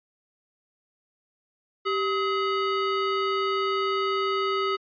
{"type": "ring-modulated tone", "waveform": "square", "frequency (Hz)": 830.6, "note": "G#5", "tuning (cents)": 0, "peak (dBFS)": -21, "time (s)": [1.85, 4.77], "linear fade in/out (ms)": 20, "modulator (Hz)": 440, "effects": ["resampled to 11025 Hz"]}